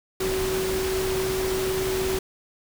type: tone in noise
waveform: sine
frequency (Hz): 377.7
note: F#4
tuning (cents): +36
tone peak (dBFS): -24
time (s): 0.2-2.19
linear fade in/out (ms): 5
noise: pink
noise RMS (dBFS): -30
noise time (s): 0.2-2.19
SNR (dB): +3
effects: none